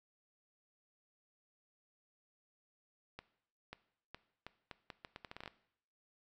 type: accelerating click train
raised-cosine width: 0.3 ms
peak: -30 dBFS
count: 15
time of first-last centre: 3.19-5.477 s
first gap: 540 ms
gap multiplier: 0.77
effects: noise-tail reverb RT60 0.7 s tail -17 dB re dry